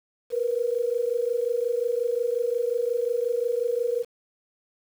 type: tone pair together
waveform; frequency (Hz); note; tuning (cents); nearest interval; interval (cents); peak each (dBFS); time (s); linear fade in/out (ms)
sine; 468.3 / 493.9; A#4 / B4; +8 / 0; minor second; 92; -25 / -26; 0.3-4.05; 50
effects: 8-bit